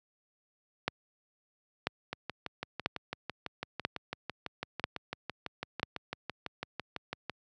two click trains, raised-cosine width 0.3 ms, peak -12 / -19 dBFS, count 6 / 32, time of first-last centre 0.88-5.83 / 2.13-7.297 s, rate 1.01 / 6 Hz, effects high-pass 80 Hz 12 dB/octave

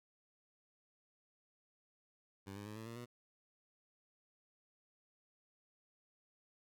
15% pulse tone with pitch steps, 98 / 102.22 / 106.62 / 111.22 / 116 / 121 Hz, G2 / G#2 / G#2 / A2 / A#2 / B2, 0 / -27 / +46 / +19 / -8 / -35 cents, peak -40 dBFS, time 2.46-3.06 s, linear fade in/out 20 ms, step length 100 ms, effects none

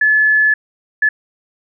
sine tone bursts at uneven times, 1722 Hz, A6, 38 cents flat, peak -9 dBFS, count 2, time 0.01-0.54 / 1.02-1.09 s, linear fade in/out 5 ms, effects none

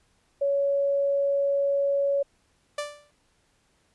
sine tone, 560 Hz, C#5, 18 cents sharp, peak -21 dBFS, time 0.41-2.23 s, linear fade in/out 10 ms
sawtooth tone with exponential decay, 587.3 Hz, D5, in tune, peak -22 dBFS, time 2.78-3.11 s, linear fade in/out 5 ms, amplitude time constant 71 ms
effects pink hiss -67 dBFS RMS until 3.94 s + resampled to 24000 Hz

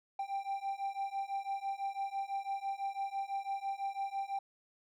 triangle beating tone pair, 784 / 790 Hz, G5 / G5, 0 / +13 cents, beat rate 6 Hz, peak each -37 / -36 dBFS, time 0.19-4.39 s, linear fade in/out 5 ms, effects none

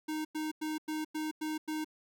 square tone bursts, 309.8 Hz, D#4, 7 cents flat, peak -34 dBFS, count 7, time 0.08-1.846 s, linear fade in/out 10 ms, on 170 ms, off 96 ms, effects none

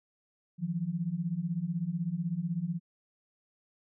sine beating tone pair, 160.6 / 176.6 Hz, E3 / F3, -45 / +20 cents, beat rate 16 Hz, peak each -34 / -32 dBFS, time 0.58-2.8 s, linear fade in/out 50 ms, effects none

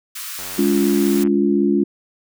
white high-pass noise, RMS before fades -30 dBFS, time 0.15-1.24 s, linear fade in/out 10 ms, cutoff 1100 Hz, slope 48 dB/octave
click train, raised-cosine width 0.5 ms, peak -21 dBFS, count 83, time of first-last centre 0.39-1.273 s, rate 92.9 Hz
sine chord, Db major, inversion second, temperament equal with one note detuned, 207.7 / 283.7 / 349.2 Hz, Ab3 / Db4 / F4, 0 / +40 / 0 cents, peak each -18 dBFS, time 0.58-1.84 s, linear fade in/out 10 ms
effects none

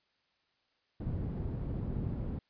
white low-pass noise, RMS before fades -36 dBFS, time 1-2.39 s, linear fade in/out 5 ms, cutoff 160 Hz, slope 12 dB/octave, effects white hiss -75 dBFS RMS until 2.49 s + resampled to 11025 Hz

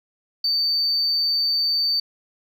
sine tone, 4579 Hz, D8, 45 cents flat, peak -17 dBFS, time 0.44-2 s, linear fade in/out 5 ms, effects tanh soft clip ceiling -15 dBFS

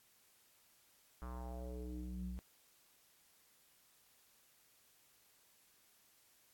square tone with low-pass filter sweep, 61.74 Hz, B1, in tune, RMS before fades -45 dBFS, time 1.22-2.39 s, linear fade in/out 0 ms, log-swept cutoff 1300 to 140 Hz, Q 3.9, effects white hiss -70 dBFS RMS until 6.53 s + AAC 64 kbps

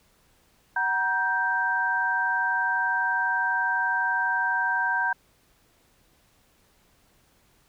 sine tone cluster, 748 / 948 / 1568 Hz, F#5 / A#5 / G6, +19 / +29 / 0 cents, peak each -32 / -27 / -24 dBFS, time 0.76-5.13 s, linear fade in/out 5 ms, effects pink hiss -63 dBFS RMS until 7.68 s

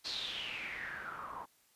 white noise with low-pass filter sweep, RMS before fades -42 dBFS, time 0.04-1.46 s, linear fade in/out 20 ms, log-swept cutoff 4500 to 940 Hz, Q 7.2, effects white hiss -69 dBFS RMS until 1.75 s + resampled to 32000 Hz

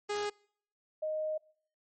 sawtooth / sine tone pair in turn, 413.3 / 620.9 Hz, G#4 / D#5, -8 / -4 cents, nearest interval perfect fifth, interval 704 cents, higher second, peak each -28 / -31 dBFS, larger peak first, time 0.09-0.3 / 1.02-1.38 s, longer second, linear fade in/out 10 ms, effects noise-tail reverb RT60 0.6 s tail -25 dB re dry + MP3 32 kbps

